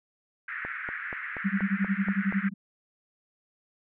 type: band-pass noise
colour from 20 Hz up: white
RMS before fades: -36 dBFS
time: 0.48-2.49 s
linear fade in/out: 5 ms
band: 1400 to 2000 Hz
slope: 48 dB/octave
type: click train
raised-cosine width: 1 ms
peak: -23 dBFS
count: 8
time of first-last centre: 0.65-2.325 s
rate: 4.18 Hz
type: tone with tremolo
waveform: sine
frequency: 196 Hz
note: G3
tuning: in tune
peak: -21 dBFS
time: 1.44-2.54 s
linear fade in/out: 20 ms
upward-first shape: sine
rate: 11 Hz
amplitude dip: 100%
effects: none